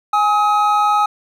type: tone pair together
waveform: triangle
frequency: 830.6 / 1271.3 Hz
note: G#5 / D#6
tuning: 0 / +37 cents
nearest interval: perfect fifth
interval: 737 cents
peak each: -13 dBFS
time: 0.13-1.06 s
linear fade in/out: 5 ms
effects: none